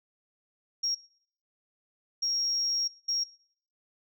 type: tone bursts at uneven times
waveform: sine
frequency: 5588 Hz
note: F8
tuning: in tune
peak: -25 dBFS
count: 3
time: 0.83-0.95 / 2.22-2.88 / 3.08-3.24 s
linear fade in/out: 10 ms
effects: noise-tail reverb RT60 0.6 s tail -23 dB re dry + tanh soft clip ceiling -21 dBFS